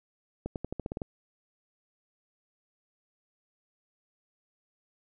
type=accelerating click train; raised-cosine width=2 ms; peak=-20 dBFS; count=9; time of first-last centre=0.46-1.018 s; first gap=98 ms; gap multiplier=0.9; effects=none